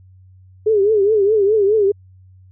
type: tone with vibrato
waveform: sine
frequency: 415.3 Hz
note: G#4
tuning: in tune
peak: -11 dBFS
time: 0.66-1.92 s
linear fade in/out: 10 ms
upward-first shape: triangle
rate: 4.8 Hz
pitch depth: 140 cents each way
effects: added 93 Hz sine -43 dBFS peak until 2.51 s